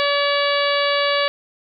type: harmonic tone with a mistuned harmonic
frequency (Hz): 571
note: D5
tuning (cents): -49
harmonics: 1 / 2 / 3 / 4 / 5 / 6 / 7 / 8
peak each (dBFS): -20 / -23 / -25 / -26 / -27 / -28 / -28 / -29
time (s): 0-1.28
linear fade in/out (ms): 0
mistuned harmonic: 7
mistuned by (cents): -38
effects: none